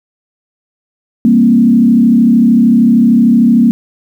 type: tone with frequency modulation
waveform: sine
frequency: 233.1 Hz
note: A#3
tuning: in tune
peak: -4 dBFS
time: 1.25-3.71 s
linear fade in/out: 0 ms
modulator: 33.2 Hz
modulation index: 0.96
effects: 7-bit